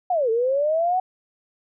sine linear two-way sweep, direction down then up, 754 to 438 to 754 Hz, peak -18 dBFS, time 0.1-1 s, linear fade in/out 5 ms, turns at 0.3 s, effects none

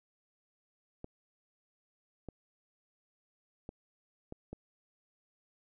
clicks, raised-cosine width 2 ms, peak -29 dBFS, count 5, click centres 1.044 / 2.287 / 3.691 / 4.324 / 4.53 s, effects none

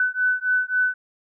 sine beating tone pair, 1500 / 1503.7 Hz, F#6 / F#6, +23 / +28 cents, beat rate 3.7 Hz, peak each -22 dBFS, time 0-0.94 s, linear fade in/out 2 ms, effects none

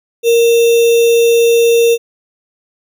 sine tone with sample-and-hold, 466.2 Hz, A#4, in tune, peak -6 dBFS, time 0.23-1.98 s, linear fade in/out 50 ms, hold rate 3150 Hz, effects none

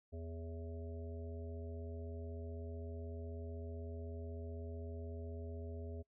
harmonic tone with a mistuned harmonic, 82.5 Hz, E2, 2 cents sharp, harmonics 1 / 3 / 5 / 7 / 8, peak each -44 / -53 / -52 / -57 / -57 dBFS, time 0.12-6.03 s, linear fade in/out 20 ms, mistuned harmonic 7, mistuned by -41 cents, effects noise-tail reverb RT60 0.1 s tail -24 dB re dry

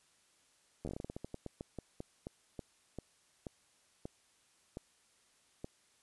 slowing click train, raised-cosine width 2 ms, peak -28 dBFS, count 24, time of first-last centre 0.85-5.644 s, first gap 11 ms, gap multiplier 1.22, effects white hiss -70 dBFS RMS until 6.02 s + resampled to 24000 Hz

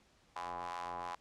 sawtooth ring-modulated tone, 87.31 Hz, F2, in tune, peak -33 dBFS, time 0.36-1.15 s, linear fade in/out 0 ms, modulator 918 Hz, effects pink hiss -68 dBFS RMS until 1.2 s + low-pass 7000 Hz 12 dB/octave

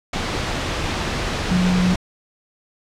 sine tone in noise, 181.3 Hz, F#3, 35 cents flat, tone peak -15 dBFS, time 1.51-1.94 s, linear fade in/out 5 ms, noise pink, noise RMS -23 dBFS, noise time 0.13-1.96 s, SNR +5 dB, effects low-pass 5000 Hz 12 dB/octave

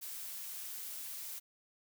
blue noise, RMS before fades -44 dBFS, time 0.01-1.4 s, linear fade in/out 20 ms, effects none

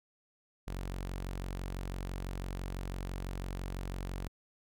sawtooth tone, 46 Hz, F#1, 9 cents flat, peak -33 dBFS, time 0.67-4.28 s, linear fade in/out 10 ms, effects none

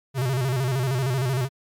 square tone with vibrato, 129.8 Hz, C3, 13 cents flat, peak -22 dBFS, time 0.14-1.49 s, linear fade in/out 50 ms, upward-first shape square, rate 13 Hz, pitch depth 88 cents each way, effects MP3 96 kbps

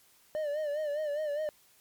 triangle tone with vibrato, 598 Hz, D5, 31 cents sharp, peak -28 dBFS, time 0.35-1.49 s, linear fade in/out 0 ms, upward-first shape sine, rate 4.9 Hz, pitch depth 75 cents each way, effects white hiss -63 dBFS RMS until 1.8 s + MP3 96 kbps

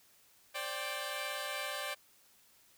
10% pulse chord, C suspended second, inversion none, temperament equal with one note detuned, 529.6 / 587.3 / 784 Hz, C5 / D5 / G5, +21 / 0 / 0 cents, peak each -35 / -31 / -35 dBFS, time 0.54-1.95 s, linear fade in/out 20 ms, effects white hiss -65 dBFS RMS until 2.77 s

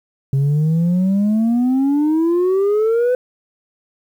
sine exponential sweep, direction up, 134 to 507 Hz, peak -10 dBFS, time 0.33-3.15 s, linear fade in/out 2 ms, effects tanh soft clip ceiling -12 dBFS + 8-bit

